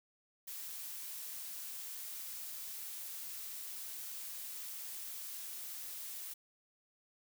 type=noise; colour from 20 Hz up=blue; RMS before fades=-45 dBFS; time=0.47-6.34 s; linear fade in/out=10 ms; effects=none